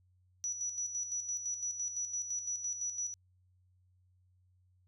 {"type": "tone with tremolo", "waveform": "sine", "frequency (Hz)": 5890, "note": "F#8", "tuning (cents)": -9, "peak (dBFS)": -33, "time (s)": [0.44, 3.14], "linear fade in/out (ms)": 0, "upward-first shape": "square", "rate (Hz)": 5.9, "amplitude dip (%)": 55, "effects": ["added 91 Hz sine -66 dBFS peak until 4.87 s"]}